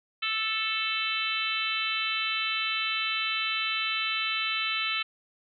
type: harmonic tone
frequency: 440 Hz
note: A4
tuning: in tune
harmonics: 3 / 4 / 5 / 6 / 7 / 8 / 9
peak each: -34 / -40 / -35 / -31 / -33 / -39 / -36 dBFS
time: 0.22-5.03 s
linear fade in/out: 10 ms
effects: none